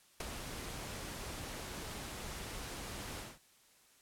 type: noise with ADSR envelope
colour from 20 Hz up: pink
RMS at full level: -38 dBFS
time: 0.2-3.39 s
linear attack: 4 ms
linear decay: 16 ms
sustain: -6 dB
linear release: 200 ms
effects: white hiss -66 dBFS RMS until 4.01 s + low-pass 12000 Hz 12 dB/octave